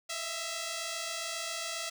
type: tone pair together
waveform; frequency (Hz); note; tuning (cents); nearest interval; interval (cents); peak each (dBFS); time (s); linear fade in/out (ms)
5% pulse; 642.6 / 670; E5 / E5; -44 / +28; minor second; 72; -29 / -25; 0.09-1.9; 10
effects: none